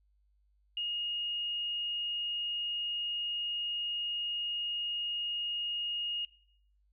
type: tone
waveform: sine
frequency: 2860 Hz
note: F7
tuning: 41 cents sharp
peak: -32 dBFS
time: 0.77-6.25 s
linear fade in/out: 2 ms
effects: noise-tail reverb RT60 0.6 s tail -18 dB re dry + added 50 Hz sine -67 dBFS peak until 6.92 s